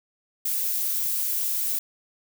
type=noise; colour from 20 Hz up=violet; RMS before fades=-26 dBFS; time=0.45-1.79 s; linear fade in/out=5 ms; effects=none